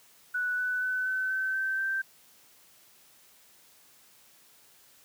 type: tone with pitch steps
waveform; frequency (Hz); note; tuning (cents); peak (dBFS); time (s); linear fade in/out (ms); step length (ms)
sine; 1480 / 1493.7 / 1507.6 / 1521.6 / 1535.7 / 1550 / 1564.4; F#6 / F#6 / F#6 / F#6 / G6 / G6 / G6; 0 / +16 / +32 / +48 / -36 / -20 / -4; -27; 0.34-2.02; 10; 240
effects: white hiss -59 dBFS RMS until 5.04 s + high-pass 80 Hz 12 dB/octave